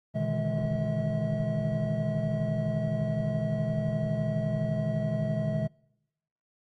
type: tone cluster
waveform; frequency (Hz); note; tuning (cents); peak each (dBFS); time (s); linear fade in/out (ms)
triangle; 120.9 / 148.6 / 160.4 / 208.7 / 643; B2 / D3 / E3 / G#3 / E5; -36 / +21 / -47 / +9 / -43; -31; 0.14-5.68; 20
effects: noise-tail reverb RT60 0.9 s tail -26 dB re dry + Opus 24 kbps